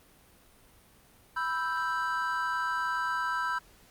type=chord; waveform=triangle; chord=E minor; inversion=second; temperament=equal; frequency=987.8 / 1318.5 / 1568 Hz; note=B5 / E6 / G6; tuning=0 / 0 / 0 cents; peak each=-31 dBFS; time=1.36-3.59 s; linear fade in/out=10 ms; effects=pink hiss -59 dBFS RMS until 3.9 s + Opus 32 kbps